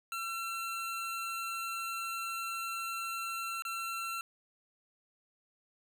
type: tone with dropouts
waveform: 25% pulse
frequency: 1352 Hz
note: E6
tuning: 43 cents sharp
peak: -32 dBFS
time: 0.12-4.21 s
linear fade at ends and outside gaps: 1 ms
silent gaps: 3.622-3.651 s
effects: none